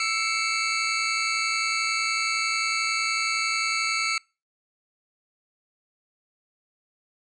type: tone cluster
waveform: 25% pulse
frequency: 1326 / 2157 / 2268 Hz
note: E6 / C#7 / C#7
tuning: +10 / -48 / +39 cents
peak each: -24 / -26 / -23 dBFS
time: 0-4.18 s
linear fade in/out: 2 ms
effects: noise-tail reverb RT60 0.3 s tail -26 dB re dry + resampled to 22050 Hz